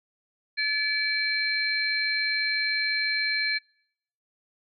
sine tone cluster, 1723 / 2307 / 4153 Hz, A6 / D7 / C8, -37 / -31 / -14 cents, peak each -28 dBFS, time 0.57-3.59 s, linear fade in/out 20 ms, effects noise-tail reverb RT60 0.7 s tail -26 dB re dry

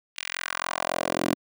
10% pulse tone with high-pass filter sweep, 43.65 Hz, F1, in tune, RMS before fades -29 dBFS, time 0.16-1.35 s, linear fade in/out 20 ms, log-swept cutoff 2700 to 280 Hz, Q 1.9, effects none

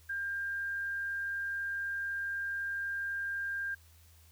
sine tone, 1598 Hz, G6, 33 cents sharp, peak -33 dBFS, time 0.09-3.75 s, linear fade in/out 10 ms, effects added 81 Hz sine -58 dBFS peak until 4.31 s + white hiss -64 dBFS RMS until 4.31 s

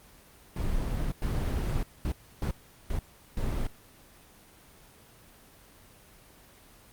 brown noise bursts at uneven times, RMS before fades -29 dBFS, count 6, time 0.56-1.12 / 1.22-1.83 / 2.05-2.12 / 2.42-2.51 / 2.9-2.99 / 3.37-3.67 s, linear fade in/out 2 ms, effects pink hiss -55 dBFS RMS until 6.92 s + Opus 24 kbps

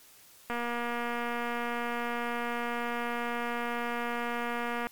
click train, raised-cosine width 0.5 ms, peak -19 dBFS, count 1041, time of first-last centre 0.5-4.87 s, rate 238 Hz, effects white hiss -56 dBFS RMS until 4.91 s + MP3 96 kbps

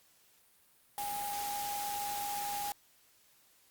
sine tone in noise, 817 Hz, G#5, 29 cents flat, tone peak -36 dBFS, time 0.98-2.72 s, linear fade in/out 0 ms, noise white, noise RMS -41 dBFS, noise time 0.98-2.72 s, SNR +2 dB, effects white hiss -66 dBFS RMS until 3.7 s + Opus 48 kbps

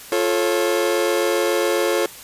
40% pulse chord, F augmented, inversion none, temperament just, 349.2 / 436.5 / 545.7 Hz, F4 / A4 / C#5, 0 / -14 / -27 cents, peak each -21 dBFS, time 0.12-2.06 s, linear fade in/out 2 ms, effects white hiss -39 dBFS RMS until 2.23 s + resampled to 32000 Hz

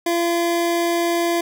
square tone pair together, 341.5 / 683 Hz, F4 / F5, -39 / -39 cents, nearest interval octave, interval 1200 cents, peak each -20 / -23 dBFS, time 0.06-1.41 s, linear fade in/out 5 ms, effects none

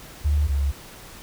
sine tone pair in turn, 73.6 / 69.82 Hz, D2 / C#2, +4 / +13 cents, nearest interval minor second, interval 91 cents, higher first, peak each -17 / -19 dBFS, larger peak first, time 0.24-0.48 / 0.48-0.72 s, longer neither, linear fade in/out 20 ms, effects pink hiss -43 dBFS RMS until 1.22 s

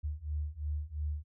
sine beating tone pair, 73.42 / 76.32 Hz, D2 / D#2, 0 / -33 cents, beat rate 2.9 Hz, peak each -37 / -36 dBFS, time 0.03-1.24 s, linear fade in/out 20 ms, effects none

